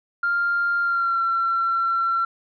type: tone with pitch glide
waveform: sine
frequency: 1396.9 to 1356.3 Hz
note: F6 to E6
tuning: 0 to +49 cents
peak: -18 dBFS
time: 0.23-2.25 s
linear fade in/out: 5 ms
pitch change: -51 cents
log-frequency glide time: 0.81-1.22 s
effects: tanh soft clip ceiling -14 dBFS